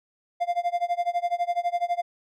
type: tone with tremolo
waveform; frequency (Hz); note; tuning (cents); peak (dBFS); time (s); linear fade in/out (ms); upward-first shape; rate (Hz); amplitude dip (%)
triangle; 698.5; F5; 0; -18; 0.4-2.02; 20; sine; 12; 95
effects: none